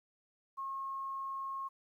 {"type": "tone", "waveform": "sine", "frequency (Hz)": 1082, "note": "C#6", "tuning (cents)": -42, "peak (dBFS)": -37, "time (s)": [0.57, 1.69], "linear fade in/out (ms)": 20, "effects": ["12-bit"]}